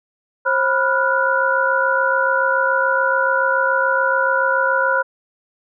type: tone cluster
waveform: sine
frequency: 534 / 986 / 1402 / 1469 Hz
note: C5 / B5 / F6 / F#6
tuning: +35 / -3 / +6 / -13 cents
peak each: -20 dBFS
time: 0.45-5.03 s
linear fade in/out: 20 ms
effects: none